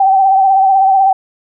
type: tone with vibrato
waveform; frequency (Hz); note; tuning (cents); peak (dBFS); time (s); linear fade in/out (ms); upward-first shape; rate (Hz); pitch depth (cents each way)
sine; 773; G5; -24; -6; 0-1.13; 5; sine; 16; 39
effects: none